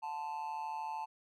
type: tone with amplitude modulation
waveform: triangle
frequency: 880 Hz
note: A5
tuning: in tune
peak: -32 dBFS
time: 0.02-1.06 s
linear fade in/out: 20 ms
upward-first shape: sine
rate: 153 Hz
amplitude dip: 75%
effects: none